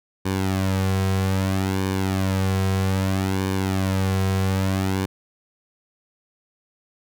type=tone with flanger; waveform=sawtooth; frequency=95.5 Hz; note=G2; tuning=45 cents flat; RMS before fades=-22 dBFS; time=0.25-5.06 s; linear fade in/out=10 ms; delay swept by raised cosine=1.5 to 3.4 ms; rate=0.62 Hz; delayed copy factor=-0.65; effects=none